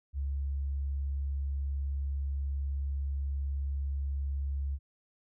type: tone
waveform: sine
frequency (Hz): 69.4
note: C#2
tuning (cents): +3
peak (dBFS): -30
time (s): 0.13-4.79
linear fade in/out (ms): 50
effects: none